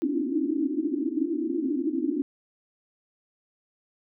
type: band-pass noise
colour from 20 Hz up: pink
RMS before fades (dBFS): -27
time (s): 0.02-2.22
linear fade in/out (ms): 0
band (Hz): 260 to 340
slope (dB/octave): 96
effects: none